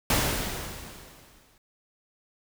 pink noise with exponential decay, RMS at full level -22 dBFS, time 0.1-1.58 s, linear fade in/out 2 ms, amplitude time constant 320 ms, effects none

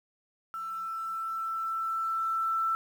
sine tone with level ramp, 1331 Hz, E6, 16 cents sharp, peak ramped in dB -34 to -25 dBFS, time 0.54-2.75 s, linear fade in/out 0 ms, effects 9-bit

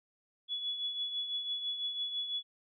sine tone with tremolo, 3400 Hz, G#7, 40 cents sharp, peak -31 dBFS, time 0.48-2.43 s, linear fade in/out 50 ms, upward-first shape triangle, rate 6 Hz, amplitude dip 60%, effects none

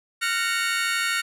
30% pulse chord, Gb major seventh, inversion third, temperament just, 1387.5 / 1480 / 1850 / 2220 Hz, F6 / Gb6 / Bb6 / Db7, -12 / 0 / -14 / +2 cents, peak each -24 / -28 / -25 / -26 dBFS, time 0.21-1.22 s, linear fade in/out 20 ms, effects low-pass 11000 Hz 12 dB/octave

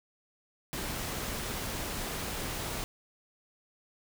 pink noise, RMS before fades -36 dBFS, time 0.73-2.84 s, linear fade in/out 0 ms, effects none

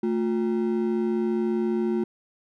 triangle ring-modulated tone, 289.2 Hz, D4, 27 cents flat, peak -17 dBFS, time 0.03-2.04 s, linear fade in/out 5 ms, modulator 67.3 Hz, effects none

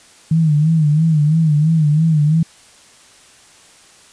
sine tone with vibrato, 155.4 Hz, D#3, 2 cents flat, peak -10 dBFS, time 0.31-2.43 s, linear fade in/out 5 ms, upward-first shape sine, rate 3 Hz, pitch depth 93 cents each way, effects white hiss -46 dBFS RMS until 4.12 s + resampled to 22050 Hz

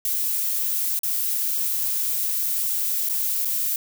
violet noise with dropouts, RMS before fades -24 dBFS, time 0.05-3.76 s, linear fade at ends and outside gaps 1 ms, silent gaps 0.991-1.033 / 3.089-3.095 / 3.448-3.454 s, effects none

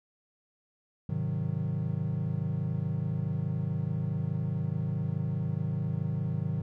triangle chord, Ab dominant seventh, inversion none, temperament equal, 103.83 / 130.81 / 155.56 / 185 Hz, Ab2 / C3 / Eb3 / Gb3, 0 / 0 / 0 / 0 cents, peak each -33 / -32 / -30 / -35 dBFS, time 1.09-6.62 s, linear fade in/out 5 ms, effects none

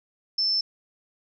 sine tone, 5300 Hz, E8, 9 cents sharp, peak -21 dBFS, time 0.38-0.61 s, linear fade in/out 5 ms, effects none

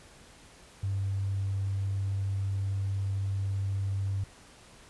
triangle tone with tanh clipping, 98 Hz, G2, in tune, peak -27 dBFS, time 0.83-4.24 s, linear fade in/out 5 ms, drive 1 dB, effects pink hiss -54 dBFS RMS until 4.89 s + resampled to 24000 Hz

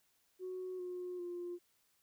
sine tone with pitch steps, 369.3 / 360.2 / 351.4 Hz, F#4 / F#4 / F4, -3 / -46 / +11 cents, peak -39 dBFS, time 0.39-1.59 s, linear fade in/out 50 ms, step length 400 ms, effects tanh soft clip ceiling -36 dBFS + white hiss -75 dBFS RMS until 2.02 s

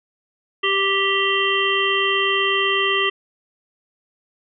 harmonic tone, 392 Hz, G4, in tune, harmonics 1 / 3 / 5 / 7 / 8, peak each -23 / -23 / -23 / -23 / -23 dBFS, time 0.63-3.1 s, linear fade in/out 10 ms, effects none

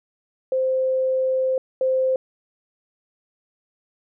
sine tone pair in turn, 521 / 521 Hz, C5 / C5, -7 / -7 cents, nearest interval unison, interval 0 cents, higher neither, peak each -18 / -17 dBFS, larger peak second, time 0.52-1.58 / 1.81-2.16 s, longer first, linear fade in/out 2 ms, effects none

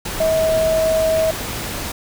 sine tone in noise, 641 Hz, E5, 49 cents flat, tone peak -14 dBFS, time 0.2-1.31 s, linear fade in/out 5 ms, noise pink, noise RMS -26 dBFS, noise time 0.05-1.92 s, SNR +9 dB, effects none

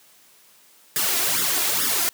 white noise with flanger, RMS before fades -22 dBFS, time 0.96-2.09 s, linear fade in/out 0 ms, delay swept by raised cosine 0.57 to 2.97 ms, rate 2.3 Hz, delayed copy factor +0.8, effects white hiss -54 dBFS RMS until 2.13 s + high-pass 150 Hz 12 dB/octave

